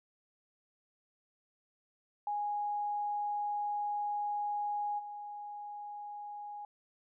sine tone with level steps, 827 Hz, G#5, 8 cents flat, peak -32 / -41 dBFS, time 2.27-6.65 s, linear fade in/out 2 ms, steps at 4.98 s, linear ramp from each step 20 ms, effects none

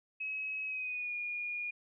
sine tone with pitch glide, 2559 to 2435 Hz, D#7 to D#7, +48 to -38 cents, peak -35 dBFS, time 0.2-1.71 s, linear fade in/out 10 ms, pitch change -86 cents, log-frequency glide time 0.65-1.14 s, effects none

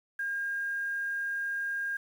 sine tone with quantisation, 1614 Hz, G#6, 50 cents flat, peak -30 dBFS, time 0.19-1.97 s, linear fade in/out 5 ms, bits 9, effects none

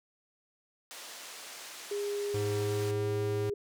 white band-pass noise, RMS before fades -46 dBFS, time 0.91-2.91 s, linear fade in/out 0 ms, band 380 to 7500 Hz, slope 12 dB/octave
sine tone, 407.8 Hz, G#4, 32 cents flat, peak -31 dBFS, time 1.91-3.54 s, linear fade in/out 5 ms
square tone with pitch glide, 105.2 to 107.78 Hz, G#2 to A2, +23 to -35 cents, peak -33 dBFS, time 2.34-3.5 s, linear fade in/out 5 ms, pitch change +42 cents, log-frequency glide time 2.49-3.13 s
effects none

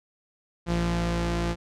sawtooth tone pair together, 56.97 / 171.6 Hz, A#1 / F3, -39 / -30 cents, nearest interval octave + perfect fifth, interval 1909 cents, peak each -24 / -22 dBFS, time 0.66-1.56 s, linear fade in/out 50 ms, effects low-pass 7000 Hz 12 dB/octave

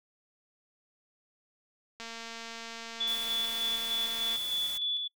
click train, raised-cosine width 0.2 ms, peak -25 dBFS, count 541, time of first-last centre 2-4.358 s, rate 229 Hz
sine tone with tremolo, 3446 Hz, A7, 37 cents flat, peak -28 dBFS, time 3-5.08 s, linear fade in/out 10 ms, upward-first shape square, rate 3.3 Hz, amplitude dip 35%
white noise, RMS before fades -43 dBFS, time 3.07-4.78 s, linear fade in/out 10 ms
effects noise-tail reverb RT60 0.1 s tail -24 dB re dry

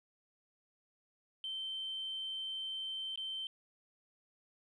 sine tone with dropouts, 3106 Hz, G7, 17 cents flat, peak -37 dBFS, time 1.44-3.47 s, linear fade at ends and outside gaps 1 ms, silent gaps 3.158-3.175 s, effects tanh soft clip ceiling -33 dBFS

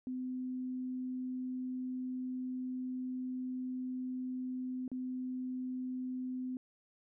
sine tone with dropouts, 254.9 Hz, C4, 45 cents flat, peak -36 dBFS, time 0.07-6.57 s, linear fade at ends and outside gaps 1 ms, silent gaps 4.879-4.916 s, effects none

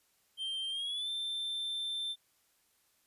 triangle tone with pitch glide, 3153 to 3560 Hz, G7 to A7, +9 to +20 cents, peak -33 dBFS, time 0.37-2.16 s, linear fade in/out 50 ms, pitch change +211 cents, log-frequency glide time 0.7-1.09 s, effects white hiss -72 dBFS RMS until 3.06 s + resampled to 32000 Hz

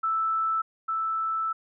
sine tone pair in turn, 1318.5 / 1318.5 Hz, E6 / E6, 0 / 0 cents, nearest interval unison, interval 0 cents, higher neither, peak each -23 / -25 dBFS, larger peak first, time 0.03-0.62 / 0.88-1.53 s, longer second, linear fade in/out 10 ms, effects none

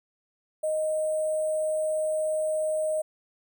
sine tone with sample-and-hold, 623 Hz, D#5, 2 cents sharp, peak -24 dBFS, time 0.63-3.02 s, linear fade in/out 10 ms, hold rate 8820 Hz, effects none

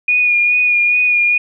sine tone with vibrato, 2448 Hz, D#7, 29 cents flat, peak -10 dBFS, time 0.08-1.38 s, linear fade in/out 5 ms, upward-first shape sine, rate 2.4 Hz, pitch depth 23 cents each way, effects none

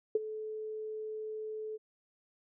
sine tone with ADSR envelope, 433.1 Hz, A4, 27 cents flat, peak -22 dBFS, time 0.15-1.78 s, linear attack 4 ms, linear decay 25 ms, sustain -15 dB, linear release 28 ms, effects none

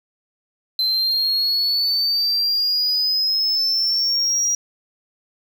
sine exponential sweep, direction up, 4075 to 5740 Hz, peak -14 dBFS, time 0.79-4.55 s, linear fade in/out 2 ms, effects tanh soft clip ceiling -16 dBFS + 8-bit

